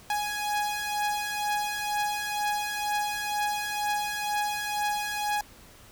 sawtooth beating tone pair, 830.6 / 832.7 Hz, G#5 / G#5, 0 / +4 cents, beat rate 2.1 Hz, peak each -29 / -25 dBFS, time 0.1-5.41 s, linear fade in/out 2 ms, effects pink hiss -52 dBFS RMS until 5.91 s

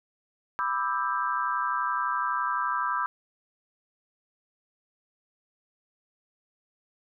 sine chord, E minor seventh, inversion second, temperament just, 988.9 / 1186.7 / 1318.5 / 1582.2 Hz, B5 / D6 / E6 / G6, +2 / +18 / 0 / +16 cents, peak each -30 / -30 / -31 / -33 dBFS, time 0.59-3.06 s, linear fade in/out 0 ms, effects none

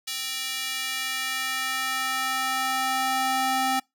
square tone with high-pass filter sweep, 261.6 Hz, C4, in tune, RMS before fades -27 dBFS, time 0.07-3.8 s, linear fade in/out 10 ms, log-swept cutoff 3400 to 590 Hz, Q 1.2, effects noise-tail reverb RT60 0.2 s tail -26 dB re dry

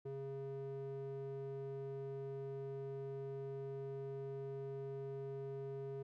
square tone with band-pass filter, 136.7 Hz, C#3, 24 cents flat, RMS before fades -45 dBFS, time 0.05-6.03 s, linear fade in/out 10 ms, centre 330 Hz, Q 7.4, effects none

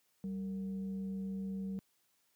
sine tone with frequency modulation, 193 Hz, G3, 27 cents flat, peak -36 dBFS, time 0.24-1.79 s, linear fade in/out 0 ms, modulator 265 Hz, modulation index 0.32, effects white hiss -75 dBFS RMS until 2.35 s + high-pass 100 Hz 12 dB/octave

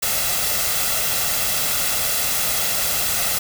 white noise with comb filter, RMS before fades -21 dBFS, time 0.02-3.39 s, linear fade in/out 10 ms, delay 1.5 ms, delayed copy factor +0.55, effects none

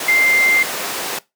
sine tone in noise, 2093 Hz, C7, in tune, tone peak -11 dBFS, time 0.08-0.63 s, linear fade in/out 5 ms, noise pink, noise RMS -22 dBFS, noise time 0-1.19 s, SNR +8 dB, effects noise-tail reverb RT60 0.2 s tail -20 dB re dry + high-pass 400 Hz 12 dB/octave

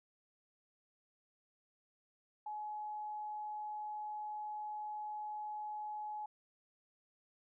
sine tone, 846 Hz, G#5, 32 cents sharp, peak -40 dBFS, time 2.46-6.26 s, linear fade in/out 5 ms, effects none

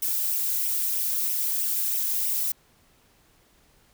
violet noise with flanger, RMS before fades -26 dBFS, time 0.02-2.52 s, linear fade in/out 5 ms, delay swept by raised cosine 0.34 to 2.54 ms, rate 3.1 Hz, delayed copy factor +0.7, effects pink hiss -61 dBFS RMS until 3.93 s

